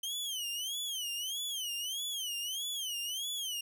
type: tone with vibrato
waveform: sawtooth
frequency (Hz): 3100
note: G7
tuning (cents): -20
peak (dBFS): -32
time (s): 0.03-3.61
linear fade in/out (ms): 5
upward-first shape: sine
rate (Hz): 1.6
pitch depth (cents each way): 180
effects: 12-bit